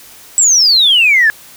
sine exponential sweep, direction down, 7902 to 1677 Hz, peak -5 dBFS, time 0.38-1.3 s, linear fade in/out 0 ms, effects tanh soft clip ceiling -1 dBFS + white hiss -38 dBFS RMS until 1.56 s

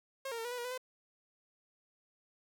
sawtooth tone with pitch steps, 538 / 464.3 / 453.9 / 483.9 / 495.1 / 478.3 / 499.3 / 510 Hz, C5 / A#4 / A#4 / B4 / B4 / A#4 / B4 / C5, +48 / -7 / -46 / -35 / +4 / +44 / +19 / -44 cents, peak -34 dBFS, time 0.25-0.778 s, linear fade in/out 5 ms, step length 66 ms, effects none

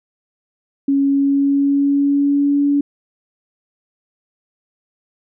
sine tone with pitch glide, 277.2 to 285.2 Hz, C#4 to C#4, 0 to +49 cents, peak -12 dBFS, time 0.88-2.81 s, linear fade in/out 5 ms, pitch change +49 cents, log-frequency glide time 1.04-2.64 s, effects none

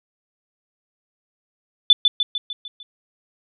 sine tone with echo, 3504 Hz, A7, 8 cents flat, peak -6 dBFS, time 1.9-1.93 s, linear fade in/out 2 ms, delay 150 ms, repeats 6, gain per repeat -5 dB, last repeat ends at 2.83 s, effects none

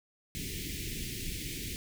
pink band-stop noise, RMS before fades -38 dBFS, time 0.35-1.76 s, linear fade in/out 0 ms, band 410 to 2000 Hz, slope 48 dB/octave, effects none

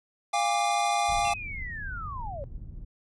square chord, D diminished, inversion first, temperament equal with one note detuned, 698.5 / 812.1 / 1174.7 Hz, F5 / Ab5 / D6, 0 / -39 / 0 cents, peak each -29 / -27 / -32 dBFS, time 0.33-1.34 s, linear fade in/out 10 ms
pink low-pass noise, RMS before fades -39 dBFS, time 1.08-2.85 s, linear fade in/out 10 ms, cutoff 110 Hz, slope 12 dB/octave
sine linear sweep, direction down, 2730 to 528 Hz, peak -35 dBFS, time 1.25-2.44 s, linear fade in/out 0 ms
effects resampled to 24000 Hz

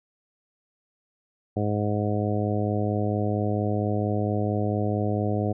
harmonic tone, 104.4 Hz, G#2, 10 cents sharp, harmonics 1 / 2 / 3 / 4 / 5 / 6 / 7, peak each -26 / -29 / -31 / -32 / -33 / -34 / -34 dBFS, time 1.56-5.53 s, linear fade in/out 10 ms, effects none

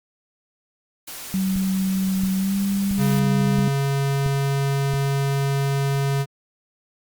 white noise, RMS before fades -35 dBFS, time 1.07-3.2 s, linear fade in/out 10 ms
sine tone with pitch glide, 190 to 197.38 Hz, F#3 to G3, +46 to +12 cents, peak -19 dBFS, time 1.34-3.68 s, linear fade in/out 0 ms, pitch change +66 cents, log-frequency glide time 2.37-2.56 s
click train, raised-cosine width 5 ms, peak -17 dBFS, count 6, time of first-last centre 1.56-4.938 s, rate 1.48 Hz
square tone, 138.59 Hz, C#3, in tune, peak -20 dBFS, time 2.97-6.26 s, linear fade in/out 50 ms
effects Opus 48 kbps

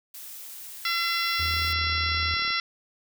blue noise, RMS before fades -41 dBFS, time 0.14-1.73 s, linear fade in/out 5 ms
harmonic tone, 679 Hz, F5, 49 cents flat, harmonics 2 / 3 / 4 / 5 / 6 / 7 / 8, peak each -30 / -29 / -34 / -33 / -33 / -36 / -33 dBFS, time 0.85-2.6 s, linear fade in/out 2 ms
sine tone with pitch glide, 82.7 to 82.18 Hz, E2 to E2, +6 to -5 cents, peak -30 dBFS, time 1.39-2.35 s, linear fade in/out 10 ms, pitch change -11 cents, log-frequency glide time 1.71-2.13 s
click train, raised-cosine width 2 ms, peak -33 dBFS, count 41, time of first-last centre 1.4-2.505 s, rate 36.2 Hz
effects none

